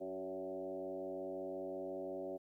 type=tone with frequency modulation; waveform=sine; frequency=470 Hz; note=A#4; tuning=14 cents sharp; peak=-40 dBFS; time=0-2.38 s; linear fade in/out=20 ms; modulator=94.4 Hz; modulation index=2.1; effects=13-bit